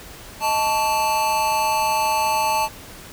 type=tone with amplitude modulation; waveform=square; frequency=880 Hz; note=A5; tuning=in tune; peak=-15 dBFS; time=0.4-2.69 s; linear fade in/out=50 ms; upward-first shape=sine; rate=251 Hz; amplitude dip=80%; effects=pink hiss -40 dBFS RMS until 3.12 s